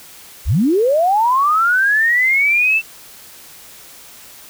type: linear sweep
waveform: sine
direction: up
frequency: 39.12 to 2685 Hz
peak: -11 dBFS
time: 0.45-2.82 s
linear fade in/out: 50 ms
effects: white hiss -40 dBFS RMS until 4.49 s